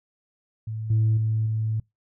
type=tone with level steps; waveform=sine; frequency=110 Hz; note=A2; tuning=in tune; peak=-28 / -16 / -20 / -22 dBFS; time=0.67-1.8 s; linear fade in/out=5 ms; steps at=0.9 / 1.17 / 1.46 s; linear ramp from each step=5 ms; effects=noise-tail reverb RT60 0.2 s tail -26 dB re dry + tanh soft clip ceiling -15 dBFS